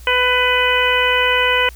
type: harmonic tone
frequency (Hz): 499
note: B4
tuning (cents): +18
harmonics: 1 / 2 / 3 / 4 / 5 / 6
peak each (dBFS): -20 / -20 / -20 / -20 / -20 / -20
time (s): 0.07-1.69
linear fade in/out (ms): 2
effects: added 60 Hz sine -35 dBFS peak until 1.75 s + white hiss -46 dBFS RMS until 1.75 s